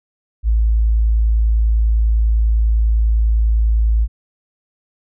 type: tone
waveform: sine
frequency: 55 Hz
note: A1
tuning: in tune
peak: -11 dBFS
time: 0.43-4.08 s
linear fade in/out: 50 ms
effects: none